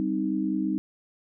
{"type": "chord", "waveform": "sine", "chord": "C minor", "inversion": "second", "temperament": "equal", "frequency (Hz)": [196, 261.6, 311.1], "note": ["G3", "C4", "Eb4"], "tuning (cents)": [0, 0, 0], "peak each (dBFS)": [-29, -30, -27], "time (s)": [0, 0.78], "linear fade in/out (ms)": 0, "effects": []}